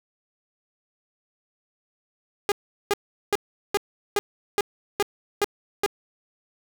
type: tone bursts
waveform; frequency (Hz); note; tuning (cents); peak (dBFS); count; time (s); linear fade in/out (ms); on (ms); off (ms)
sawtooth; 407.8; G#4; -32; -15; 9; 2.49-5.862; 0; 28; 390
effects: none